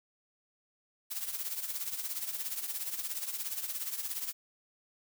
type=noise with tremolo; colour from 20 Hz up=blue; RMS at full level=-34 dBFS; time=1.1-4.33 s; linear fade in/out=20 ms; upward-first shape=triangle; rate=17 Hz; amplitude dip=75%; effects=none